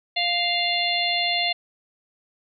harmonic tone, 698.5 Hz, F5, in tune, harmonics 1 / 3 / 4 / 5 / 6, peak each -27 / -27 / -27 / -27 / -27 dBFS, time 0.16-1.53 s, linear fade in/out 10 ms, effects none

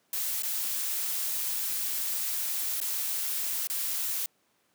blue noise with dropouts, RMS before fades -31 dBFS, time 0.13-4.26 s, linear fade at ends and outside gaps 2 ms, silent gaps 0.423-0.432 / 2.803-2.813 / 3.672-3.699 s, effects pink hiss -70 dBFS RMS until 4.74 s + high-pass 200 Hz 12 dB/octave

